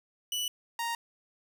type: tone pair in turn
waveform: sawtooth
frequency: 2960 / 932.3 Hz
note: F#7 / A#5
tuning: 0 / 0 cents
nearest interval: octave + minor sixth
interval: 2000 cents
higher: first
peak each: -27 dBFS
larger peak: neither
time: 0.32-0.48 / 0.79-0.95 s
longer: neither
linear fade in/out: 2 ms
effects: none